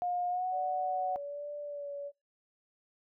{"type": "tone with pitch glide", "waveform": "sine", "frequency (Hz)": [713, 739.4], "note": ["F5", "F#5"], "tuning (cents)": [36, -1], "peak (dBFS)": -30, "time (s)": [0.02, 1.16], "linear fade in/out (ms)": 0, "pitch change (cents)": 63, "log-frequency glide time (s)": [0.29, 0.46]}
{"type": "tone with vibrato", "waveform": "sine", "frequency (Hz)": 577, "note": "D5", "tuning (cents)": -31, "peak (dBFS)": -37, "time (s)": [0.51, 2.12], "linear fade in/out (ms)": 50, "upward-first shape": "sine", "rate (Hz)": 1.2, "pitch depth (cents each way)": 26}
{"effects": ["noise-tail reverb RT60 0.2 s tail -23 dB re dry"]}